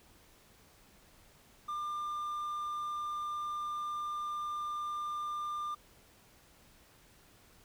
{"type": "tone", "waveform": "triangle", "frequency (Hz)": 1197, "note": "D6", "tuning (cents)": 33, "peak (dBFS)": -33, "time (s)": [1.68, 5.75], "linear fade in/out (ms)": 10, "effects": ["pink hiss -62 dBFS RMS until 7.64 s"]}